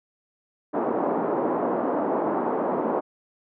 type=band-pass noise; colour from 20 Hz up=pink; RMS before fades=-25 dBFS; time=0.73-3.01 s; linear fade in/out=20 ms; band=250 to 1000 Hz; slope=24 dB/octave; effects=none